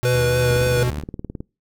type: tone with tremolo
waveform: square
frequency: 123.47 Hz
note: B2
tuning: in tune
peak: -19 dBFS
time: 0.03-0.9 s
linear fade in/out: 0 ms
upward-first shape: sine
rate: 2.7 Hz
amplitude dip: 25%
type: tone with vibrato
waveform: square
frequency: 493.9 Hz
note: B4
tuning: in tune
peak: -19 dBFS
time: 0.05-0.83 s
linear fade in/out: 0 ms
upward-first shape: triangle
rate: 3.7 Hz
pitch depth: 30 cents each way
type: tone with pitch glide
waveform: sawtooth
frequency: 77.78 to 73.54 Hz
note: D#2 to D2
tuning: 0 to +3 cents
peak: -23 dBFS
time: 0.11-1.04 s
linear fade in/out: 50 ms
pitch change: -97 cents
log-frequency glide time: 0.46-0.77 s
type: click train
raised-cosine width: 3 ms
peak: -17 dBFS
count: 18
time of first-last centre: 0.51-1.405 s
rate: 19 Hz
effects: noise-tail reverb RT60 0.3 s tail -26 dB re dry